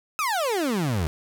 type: exponential sweep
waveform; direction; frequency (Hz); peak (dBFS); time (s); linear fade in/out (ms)
30% pulse; down; 1318.5 to 73.42; -20; 0.19-1.07; 0
effects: none